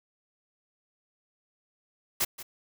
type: noise with echo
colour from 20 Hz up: white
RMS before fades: -26 dBFS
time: 2.2-2.25 s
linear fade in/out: 10 ms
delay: 180 ms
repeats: 1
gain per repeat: -15 dB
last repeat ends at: 2.43 s
effects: none